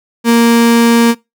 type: tone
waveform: 35% pulse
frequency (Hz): 233.1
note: A#3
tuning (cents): 0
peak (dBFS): -4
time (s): 0.24-1.15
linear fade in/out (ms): 50
effects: noise-tail reverb RT60 0.2 s tail -22 dB re dry